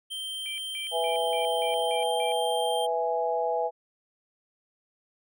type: tone with pitch glide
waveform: square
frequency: 3136 to 3169 Hz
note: G7 to G7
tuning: 0 to +18 cents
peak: -33 dBFS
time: 0.1-2.87 s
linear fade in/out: 20 ms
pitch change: +18 cents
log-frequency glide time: 1.7-2.24 s
type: tone bursts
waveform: sine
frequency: 2355 Hz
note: D7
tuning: 4 cents sharp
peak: -37 dBFS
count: 7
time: 0.46-2.32 s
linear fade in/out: 0 ms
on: 120 ms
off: 170 ms
type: chord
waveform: sine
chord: E major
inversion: second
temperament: equal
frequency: 493.9 / 659.3 / 830.6 Hz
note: B4 / E5 / G#5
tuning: 0 / 0 / 0 cents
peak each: -29 dBFS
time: 0.91-3.71 s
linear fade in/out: 50 ms
effects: none